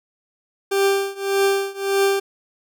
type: tone with tremolo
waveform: 40% pulse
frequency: 393.8 Hz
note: G4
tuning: 8 cents sharp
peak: -13 dBFS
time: 0.71-2.2 s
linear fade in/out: 10 ms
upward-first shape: triangle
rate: 1.7 Hz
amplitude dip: 95%
effects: none